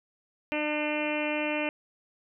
harmonic tone, 300.4 Hz, D4, 39 cents sharp, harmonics 1 / 2 / 3 / 4 / 5 / 6 / 7 / 8 / 9 / 10, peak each -32 / -32 / -38 / -44 / -42 / -43 / -39 / -35 / -36 / -44 dBFS, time 0.52-1.69 s, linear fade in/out 0 ms, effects none

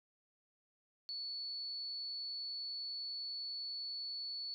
sine tone, 4435 Hz, C#8, in tune, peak -40 dBFS, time 1.09-4.54 s, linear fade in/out 0 ms, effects none

